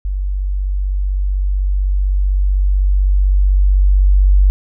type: tone with level ramp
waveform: sine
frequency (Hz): 47.91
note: G1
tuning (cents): -39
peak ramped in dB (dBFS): -16 to -6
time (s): 0.05-4.5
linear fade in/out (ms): 0
effects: none